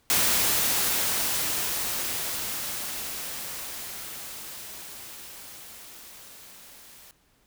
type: noise with level ramp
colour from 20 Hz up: white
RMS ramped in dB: -22 to -50 dBFS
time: 0.1-7.11 s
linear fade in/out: 0 ms
effects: pink hiss -65 dBFS RMS until 7.46 s